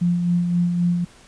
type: tone with tremolo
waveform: sine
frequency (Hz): 174.61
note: F3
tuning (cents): 0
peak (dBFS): -15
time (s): 0.01-1.05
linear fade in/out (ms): 10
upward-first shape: sine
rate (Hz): 3.8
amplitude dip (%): 40
effects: pink hiss -49 dBFS RMS until 1.27 s + resampled to 22050 Hz